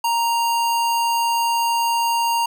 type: tone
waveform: square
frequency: 932.3 Hz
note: A#5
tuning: in tune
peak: -18 dBFS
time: 0.04-2.46 s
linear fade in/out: 5 ms
effects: none